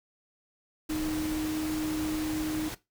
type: tone in noise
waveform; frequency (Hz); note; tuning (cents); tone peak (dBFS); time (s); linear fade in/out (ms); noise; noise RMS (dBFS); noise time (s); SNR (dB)
sine; 310; D#4; -6; -29; 0.89-2.69; 10; pink; -38; 0.89-2.75; +6
effects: noise-tail reverb RT60 0.2 s tail -17 dB re dry